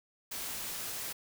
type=noise; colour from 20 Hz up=white; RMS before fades=-39 dBFS; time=0.31-1.13 s; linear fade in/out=10 ms; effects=none